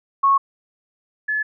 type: tone pair in turn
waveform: sine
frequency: 1100 / 1718.1 Hz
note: C#6 / A6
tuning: -14 / -42 cents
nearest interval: minor sixth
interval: 772 cents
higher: second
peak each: -12 / -19 dBFS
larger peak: first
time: 0.23-0.38 / 1.28-1.43 s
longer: neither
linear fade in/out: 10 ms
effects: none